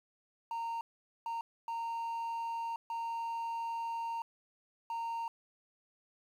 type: tone bursts at uneven times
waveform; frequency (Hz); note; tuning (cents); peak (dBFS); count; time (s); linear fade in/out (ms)
triangle; 922; A#5; -19; -33; 5; 0.51-0.81 / 1.26-1.41 / 1.68-2.76 / 2.9-4.22 / 4.9-5.28; 2
effects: 10-bit